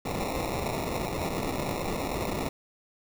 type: noise with sample-and-hold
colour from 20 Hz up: violet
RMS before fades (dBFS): -31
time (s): 0.05-2.49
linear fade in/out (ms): 5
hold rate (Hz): 1575
effects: none